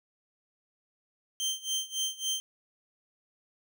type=tone with tremolo; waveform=25% pulse; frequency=3136 Hz; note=G7; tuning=in tune; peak=-24 dBFS; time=1.4-2.4 s; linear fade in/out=0 ms; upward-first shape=sine; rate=3.6 Hz; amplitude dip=90%; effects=none